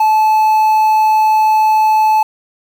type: tone with quantisation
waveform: triangle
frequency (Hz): 867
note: A5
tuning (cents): -26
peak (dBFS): -6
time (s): 0-2.23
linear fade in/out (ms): 5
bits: 6
effects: none